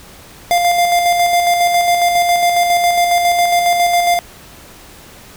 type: tone with tremolo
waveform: square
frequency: 699 Hz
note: F5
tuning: 1 cent sharp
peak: -10 dBFS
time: 0.51-4.19 s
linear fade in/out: 0 ms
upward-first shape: square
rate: 7.3 Hz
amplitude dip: 35%
effects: pink hiss -39 dBFS RMS until 5.36 s